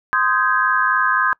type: chord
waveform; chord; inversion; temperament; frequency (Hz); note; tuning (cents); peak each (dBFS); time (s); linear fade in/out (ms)
sine; Ab major seventh; first; just; 1038.3 / 1245.9 / 1557.4 / 1661.2; C6 / Eb6 / G6 / Ab6; -14 / +2 / -12 / 0; -20; 0.13-1.33; 0
effects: noise-tail reverb RT60 0.1 s tail -24 dB re dry